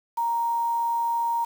sine tone with quantisation, 932.3 Hz, A#5, in tune, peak -22 dBFS, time 0.17-1.45 s, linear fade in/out 10 ms, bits 7, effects none

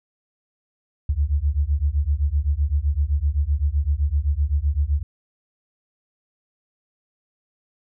sine beating tone pair, 68.8 / 76.6 Hz, C#2 / D#2, -12 / -27 cents, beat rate 7.8 Hz, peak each -21 dBFS, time 1.09-5.03 s, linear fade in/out 5 ms, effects none

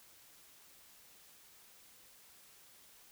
silence, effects white hiss -61 dBFS RMS until 3.11 s

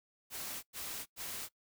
white noise bursts, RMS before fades -42 dBFS, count 3, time 0.3-1.49 s, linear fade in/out 50 ms, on 330 ms, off 100 ms, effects noise-tail reverb RT60 0.1 s tail -21 dB re dry

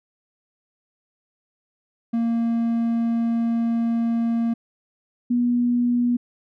triangle / sine tone pair in turn, 231.4 / 242.2 Hz, A#3 / B3, -13 / -34 cents, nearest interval minor second, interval 79 cents, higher second, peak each -17 dBFS, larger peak neither, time 2.13-4.54 / 5.3-6.17 s, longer first, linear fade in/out 10 ms, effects none

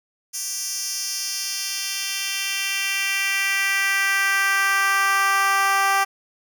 10% pulse tone with high-pass filter sweep, 392 Hz, G4, in tune, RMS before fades -22 dBFS, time 0.33-6.05 s, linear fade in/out 20 ms, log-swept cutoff 6700 to 860 Hz, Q 1.9, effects none

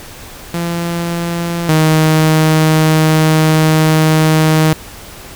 sawtooth tone pair in turn, 170.5 / 157.07 Hz, F3 / D#3, -41 / +17 cents, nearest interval minor second, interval 142 cents, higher first, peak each -12 / -4 dBFS, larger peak second, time 0.54-1.69 / 1.69-4.73 s, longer second, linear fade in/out 0 ms, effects pink hiss -33 dBFS RMS until 5.35 s

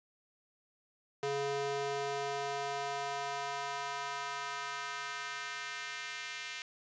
square tone with high-pass filter sweep, 140.4 Hz, C#3, 22 cents sharp, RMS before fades -38 dBFS, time 1.23-6.62 s, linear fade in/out 0 ms, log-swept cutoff 390 to 2200 Hz, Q 1.6, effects resampled to 16000 Hz + 10-bit

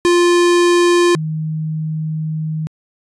square / sine tone pair in turn, 349.2 / 156.81 Hz, F4 / D#3, 0 / +14 cents, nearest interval octave + major second, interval 1386 cents, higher first, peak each -10 / -18 dBFS, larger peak first, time 0.05-1.15 / 1.15-2.67 s, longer second, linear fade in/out 0 ms, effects resampled to 22050 Hz

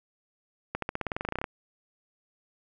accelerating click train, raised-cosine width 0.5 ms, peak -15 dBFS, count 16, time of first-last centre 0.75-1.442 s, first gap 73 ms, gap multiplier 0.93, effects none

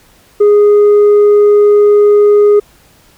triangle tone with tanh clipping, 413.7 Hz, G#4, 7 cents flat, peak -4 dBFS, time 0.4-2.6 s, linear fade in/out 10 ms, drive 7 dB, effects pink hiss -46 dBFS RMS until 3.17 s

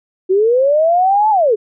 sine linear two-way sweep, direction up then down, 363 to 879 to 393.2 Hz, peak -9 dBFS, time 0.29-1.56 s, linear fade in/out 20 ms, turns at 1.3 s, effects none

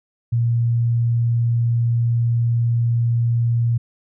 sine tone, 117.6 Hz, A#2, 16 cents sharp, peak -15 dBFS, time 0.32-3.78 s, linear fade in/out 10 ms, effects none

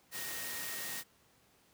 sine tone in noise, 1864.7 Hz, A#6, in tune, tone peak -46 dBFS, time 0.11-1.04 s, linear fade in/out 50 ms, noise white, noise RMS -41 dBFS, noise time 0.11-1.04 s, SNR -8 dB, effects pink hiss -67 dBFS RMS until 1.73 s + high-pass 80 Hz 12 dB/octave

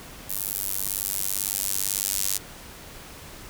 sawtooth tone with high-pass filter sweep, 98 Hz, G2, in tune, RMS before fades -28 dBFS, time 0.29-2.38 s, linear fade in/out 10 ms, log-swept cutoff 12000 to 7400 Hz, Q 0.9, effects pink hiss -43 dBFS RMS until 3.49 s

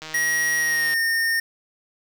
click train, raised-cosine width 0.2 ms, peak -18 dBFS, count 145, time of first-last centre 0.02-0.937 s, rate 157 Hz
square tone with pitch glide, 1900 to 1828.9 Hz, A#6 to A#6, +33 to -34 cents, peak -20 dBFS, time 0.14-1.4 s, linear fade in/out 5 ms, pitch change -67 cents, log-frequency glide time 0.58-0.98 s
effects 8-bit

